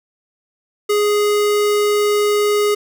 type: tone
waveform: square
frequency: 415.3 Hz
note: G#4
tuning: in tune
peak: -14 dBFS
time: 0.89-2.75 s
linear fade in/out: 10 ms
effects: none